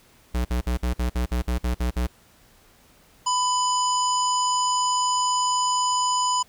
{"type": "tone bursts", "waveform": "square", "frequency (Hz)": 61.1, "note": "B1", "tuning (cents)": -18, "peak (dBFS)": -22, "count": 11, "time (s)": [0.34, 2.07], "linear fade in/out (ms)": 10, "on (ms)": 110, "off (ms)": 52}
{"type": "harmonic tone", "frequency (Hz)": 998, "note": "B5", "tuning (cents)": 18, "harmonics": [1, 3, 5, 7, 9], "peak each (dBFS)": [-21, -31, -31, -28, -41], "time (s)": [3.26, 6.43], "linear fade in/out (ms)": 10}
{"effects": ["pink hiss -56 dBFS RMS until 6.48 s"]}